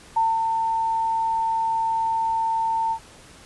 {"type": "tone with ADSR envelope", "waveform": "sine", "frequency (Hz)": 900, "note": "A5", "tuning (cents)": 39, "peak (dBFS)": -16, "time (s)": [0.16, 2.99], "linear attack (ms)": 10, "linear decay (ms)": 210, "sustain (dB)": -4, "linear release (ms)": 73, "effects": ["pink hiss -47 dBFS RMS until 3.45 s", "resampled to 24000 Hz"]}